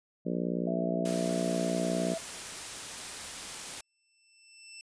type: harmonic tone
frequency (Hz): 59.4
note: A#1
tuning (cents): +33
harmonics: 3 / 4 / 5 / 6 / 7 / 8 / 9 / 10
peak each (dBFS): -33 / -35 / -37 / -39 / -40 / -41 / -42 / -43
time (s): 0.25-2.15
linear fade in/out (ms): 20
type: tone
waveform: sine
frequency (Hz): 659.3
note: E5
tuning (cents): 0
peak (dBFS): -33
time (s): 0.67-2.18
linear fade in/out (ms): 5
type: noise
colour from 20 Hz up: white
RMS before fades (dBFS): -40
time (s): 1.05-3.81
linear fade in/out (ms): 5
type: tone with exponential growth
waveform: 15% pulse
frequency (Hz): 2667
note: E7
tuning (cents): +20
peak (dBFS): -36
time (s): 3.7-4.81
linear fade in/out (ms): 1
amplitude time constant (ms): 240
effects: resampled to 22050 Hz